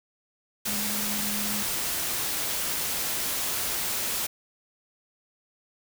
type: tone in noise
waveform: sine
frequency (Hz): 207.7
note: G#3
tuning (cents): 0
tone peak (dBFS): -34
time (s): 0.67-1.63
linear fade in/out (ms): 10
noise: white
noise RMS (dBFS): -29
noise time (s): 0.65-4.27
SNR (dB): -8
effects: none